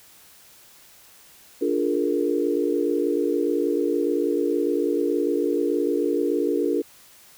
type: chord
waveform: sine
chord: Bb dominant seventh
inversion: first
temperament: just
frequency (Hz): 291.4 / 349.6 / 419.5 / 466.2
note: D4 / F4 / Ab4 / Bb4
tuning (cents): -13 / +2 / +17 / 0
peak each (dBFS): -25 / -25 / -26 / -26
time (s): 1.61-6.82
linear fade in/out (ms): 10
effects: white hiss -51 dBFS RMS until 7.37 s